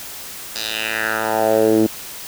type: tone with band-pass filter sweep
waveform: 10% pulse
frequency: 110 Hz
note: A2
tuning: in tune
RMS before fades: -18 dBFS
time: 0.55-1.87 s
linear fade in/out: 10 ms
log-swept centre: 4900 to 280 Hz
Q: 2.7
effects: white hiss -33 dBFS RMS until 2.27 s